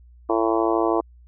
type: harmonic tone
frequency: 112.6 Hz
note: A2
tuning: 40 cents sharp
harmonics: 3 / 4 / 5 / 6 / 7 / 8 / 9 / 10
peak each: -22 / -25 / -29 / -25 / -30 / -30 / -28 / -31 dBFS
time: 0.29-1.01 s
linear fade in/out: 10 ms
effects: added 60 Hz sine -46 dBFS peak until 1.27 s